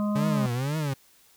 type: harmonic tone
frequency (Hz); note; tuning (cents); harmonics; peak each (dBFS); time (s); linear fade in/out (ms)
207.7; G#3; 0; 1 / 3 / 5 / 6; -24 / -34 / -38 / -40; 0-0.46; 0
type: tone with vibrato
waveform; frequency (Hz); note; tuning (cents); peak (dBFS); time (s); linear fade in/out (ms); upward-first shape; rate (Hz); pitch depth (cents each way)
40% pulse; 137.5; C#3; -14; -25; 0.15-0.94; 10; triangle; 2; 270
effects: white hiss -59 dBFS RMS until 1.36 s